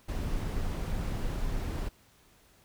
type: noise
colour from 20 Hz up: brown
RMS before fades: -32 dBFS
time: 0.08-1.89 s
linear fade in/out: 10 ms
effects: pink hiss -62 dBFS RMS until 2.64 s